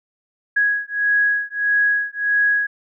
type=beating tone pair; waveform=sine; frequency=1661.2 / 1662.8 Hz; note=G#6 / G#6; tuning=0 / +2 cents; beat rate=1.6 Hz; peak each=-19 dBFS; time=0.56-2.67 s; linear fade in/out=10 ms; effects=none